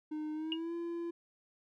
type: tone with pitch glide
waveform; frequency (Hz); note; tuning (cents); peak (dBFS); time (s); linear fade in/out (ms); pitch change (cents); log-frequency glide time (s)
triangle; 306.4 to 340; D#4 to F4; -27 to -46; -34; 0.11-1.11; 10; +181; 0.33-0.74
type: tone with exponential decay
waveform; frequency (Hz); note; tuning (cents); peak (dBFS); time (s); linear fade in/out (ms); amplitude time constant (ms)
sine; 2860; F7; +41; -29; 0.52-0.6; 1; 16
effects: none